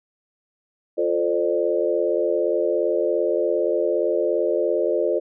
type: chord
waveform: sine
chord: D minor seventh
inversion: first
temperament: equal with one note detuned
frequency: 349.2 / 440 / 523.3 / 600.7 Hz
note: F4 / A4 / C5 / D5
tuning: 0 / 0 / 0 / +39 cents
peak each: -24 dBFS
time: 0.97-5.2 s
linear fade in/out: 20 ms
effects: none